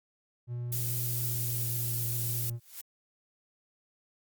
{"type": "tone with pitch glide", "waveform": "triangle", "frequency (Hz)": [120.8, 117.9], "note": ["B2", "A#2"], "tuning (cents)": [-38, 20], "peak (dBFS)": -31, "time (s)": [0.47, 2.6], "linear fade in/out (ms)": 50, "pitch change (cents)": -42, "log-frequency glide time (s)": [0.8, 2.18]}
{"type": "noise", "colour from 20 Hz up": "violet", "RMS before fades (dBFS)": -33, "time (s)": [0.72, 2.5], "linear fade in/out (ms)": 5}
{"type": "noise with exponential growth", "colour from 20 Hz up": "blue", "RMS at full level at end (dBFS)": -39, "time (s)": [2.5, 2.81], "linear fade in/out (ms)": 2, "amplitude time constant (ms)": 66}
{"effects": ["Opus 48 kbps"]}